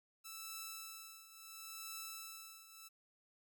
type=tone with tremolo; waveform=5% pulse; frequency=1318.5 Hz; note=E6; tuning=in tune; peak=-33 dBFS; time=0.24-2.89 s; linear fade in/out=20 ms; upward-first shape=triangle; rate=0.72 Hz; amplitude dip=80%; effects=none